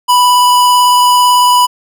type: tone with vibrato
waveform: square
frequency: 987.8 Hz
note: B5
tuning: in tune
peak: -6 dBFS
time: 0.08-1.67 s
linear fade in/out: 20 ms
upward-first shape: triangle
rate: 18 Hz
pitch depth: 12 cents each way
effects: none